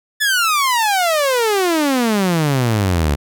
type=exponential sweep; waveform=sawtooth; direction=down; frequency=1760 to 69.3 Hz; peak=-10 dBFS; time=0.2-3.16 s; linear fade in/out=20 ms; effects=none